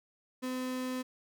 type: tone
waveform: 35% pulse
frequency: 255.3 Hz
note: C4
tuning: 42 cents flat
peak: -32 dBFS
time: 0.42-1.03 s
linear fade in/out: 20 ms
effects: none